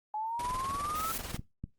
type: exponential sweep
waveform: sine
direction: up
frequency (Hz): 844 to 1337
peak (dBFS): -32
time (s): 0.14-1.12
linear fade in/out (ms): 2
type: noise with exponential growth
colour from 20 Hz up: blue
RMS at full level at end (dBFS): -35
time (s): 0.26-1.18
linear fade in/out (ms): 2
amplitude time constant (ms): 200
type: noise with tremolo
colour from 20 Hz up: pink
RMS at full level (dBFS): -38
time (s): 0.39-1.37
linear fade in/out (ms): 5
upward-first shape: sine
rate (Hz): 20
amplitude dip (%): 65
type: clicks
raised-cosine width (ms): 5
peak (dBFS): -25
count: 3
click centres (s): 1.345 / 1.394 / 1.64
effects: noise-tail reverb RT60 0.2 s tail -22 dB re dry + Opus 24 kbps